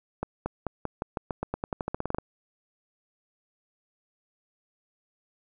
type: accelerating click train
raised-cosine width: 1 ms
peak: -15 dBFS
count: 19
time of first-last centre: 0.23-2.185 s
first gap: 230 ms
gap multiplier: 0.9
effects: none